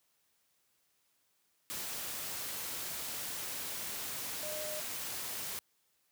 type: tone in noise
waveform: sine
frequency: 610 Hz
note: D#5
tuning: 34 cents flat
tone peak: -41 dBFS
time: 4.43-4.8 s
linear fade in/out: 0 ms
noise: white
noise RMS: -40 dBFS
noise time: 1.7-5.59 s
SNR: -4 dB
effects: white hiss -75 dBFS RMS until 6.11 s + high-pass 60 Hz 12 dB/octave